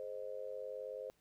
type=tone with amplitude modulation; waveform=sine; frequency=523.3 Hz; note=C5; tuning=in tune; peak=-37 dBFS; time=0-1.1 s; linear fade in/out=0 ms; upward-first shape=sine; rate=99.3 Hz; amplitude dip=100%; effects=pink hiss -75 dBFS RMS until 1.2 s